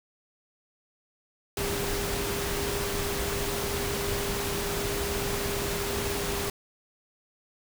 sine tone in noise, 402.2 Hz, G4, 44 cents sharp, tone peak -33 dBFS, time 1.57-6.5 s, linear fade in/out 2 ms, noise pink, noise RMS -31 dBFS, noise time 1.57-6.5 s, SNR -5 dB, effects none

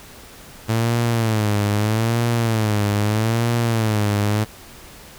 sawtooth tone with vibrato, 110.2 Hz, A2, 3 cents sharp, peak -13 dBFS, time 0.68-4.45 s, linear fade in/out 20 ms, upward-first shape sine, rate 0.79 Hz, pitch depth 120 cents each way, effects pink hiss -42 dBFS RMS until 5.18 s

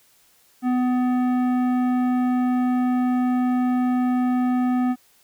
triangle tone with tanh clipping, 250.3 Hz, B3, 23 cents sharp, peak -20 dBFS, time 0.62-4.96 s, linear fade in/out 50 ms, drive 17 dB, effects white hiss -58 dBFS RMS until 5.23 s

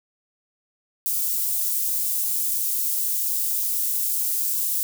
white high-pass noise, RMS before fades -24 dBFS, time 1.06-4.83 s, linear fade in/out 0 ms, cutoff 9700 Hz, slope 12 dB/octave, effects none

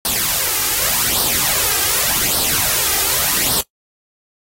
white noise with flanger, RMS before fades -17 dBFS, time 0.05-3.61 s, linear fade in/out 2 ms, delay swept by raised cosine 0.21 to 2.51 ms, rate 0.86 Hz, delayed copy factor +0.65, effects noise-tail reverb RT60 0.1 s tail -19 dB re dry + AAC 48 kbps

